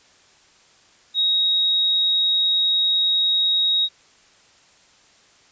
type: tone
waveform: sine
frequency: 3782 Hz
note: A#7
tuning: 24 cents sharp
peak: -16 dBFS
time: 1.14-3.89 s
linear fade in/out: 50 ms
effects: white hiss -54 dBFS RMS until 5.51 s + resampled to 16000 Hz